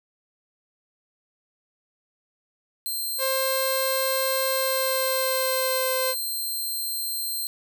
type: tone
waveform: 10% pulse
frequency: 4155 Hz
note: C8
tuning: 13 cents flat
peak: -20 dBFS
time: 2.86-7.47 s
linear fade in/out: 0 ms
type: tone with pitch glide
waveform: sawtooth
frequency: 530 to 519.1 Hz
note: C5 to C5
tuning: +22 to -14 cents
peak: -20 dBFS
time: 3.18-6.15 s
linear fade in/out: 50 ms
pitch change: -36 cents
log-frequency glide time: 4.51-5.91 s
effects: none